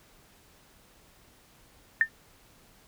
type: tone with exponential decay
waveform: sine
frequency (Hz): 1798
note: A6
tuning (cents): +37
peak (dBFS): -14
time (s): 2.01-2.09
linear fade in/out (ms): 1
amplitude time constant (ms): 16
effects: pink hiss -59 dBFS RMS until 2.87 s